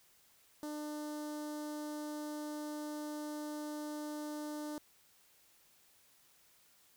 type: tone with notch filter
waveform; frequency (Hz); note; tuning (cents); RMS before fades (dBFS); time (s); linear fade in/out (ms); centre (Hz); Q
sawtooth; 300; D4; +37; -42; 0.63-4.78; 0; 2400; 0.69
effects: white hiss -67 dBFS RMS until 6.96 s